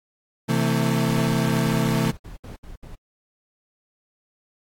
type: chord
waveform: 35% pulse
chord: A minor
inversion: first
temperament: equal with one note detuned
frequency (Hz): 130.81 / 164.81 / 224.4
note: C3 / E3 / A3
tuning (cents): 0 / 0 / +34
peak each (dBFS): -22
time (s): 0.48-2.12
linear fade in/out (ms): 20
type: noise bursts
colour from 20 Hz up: brown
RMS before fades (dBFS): -38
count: 10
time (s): 1.07-2.955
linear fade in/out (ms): 10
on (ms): 130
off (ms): 65
effects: AAC 64 kbps